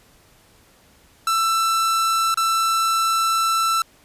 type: tone with dropouts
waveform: 45% pulse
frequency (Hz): 1332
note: E6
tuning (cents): +18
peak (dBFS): -17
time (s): 1.27-3.82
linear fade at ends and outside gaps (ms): 2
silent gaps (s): 2.343-2.373
effects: pink hiss -54 dBFS RMS until 4.04 s + resampled to 32000 Hz